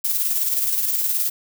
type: noise with tremolo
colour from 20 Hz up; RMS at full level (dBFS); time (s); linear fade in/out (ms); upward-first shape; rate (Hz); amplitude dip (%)
violet; -20; 0.04-1.3; 10; square; 19; 35
effects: none